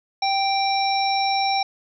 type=harmonic tone; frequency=784 Hz; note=G5; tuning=in tune; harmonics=1 / 3 / 5 / 7; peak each=-20 / -28 / -29 / -27 dBFS; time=0.22-1.63 s; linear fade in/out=5 ms; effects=none